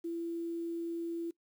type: tone with quantisation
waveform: sine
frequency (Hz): 336.3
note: E4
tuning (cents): +35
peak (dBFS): -34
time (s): 0.04-1.31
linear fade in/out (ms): 10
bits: 10
effects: noise-tail reverb RT60 0.1 s tail -20 dB re dry